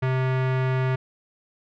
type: tone with low-pass filter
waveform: square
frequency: 130 Hz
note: C3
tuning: 11 cents flat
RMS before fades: -23 dBFS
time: 0.02-0.96 s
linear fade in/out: 10 ms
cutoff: 2100 Hz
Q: 1.4
effects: none